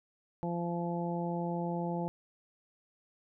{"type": "harmonic tone", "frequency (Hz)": 172.1, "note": "F3", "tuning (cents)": -25, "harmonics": [1, 2, 3, 4, 5], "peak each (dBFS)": [-34, -39, -40, -42, -40], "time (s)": [0.43, 2.08], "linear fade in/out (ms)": 0, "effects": []}